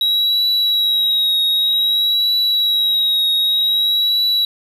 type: tone with vibrato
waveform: triangle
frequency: 3849 Hz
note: B7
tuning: 45 cents flat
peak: -12 dBFS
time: 0.01-4.45 s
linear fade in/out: 2 ms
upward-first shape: triangle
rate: 0.53 Hz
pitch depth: 40 cents each way
effects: none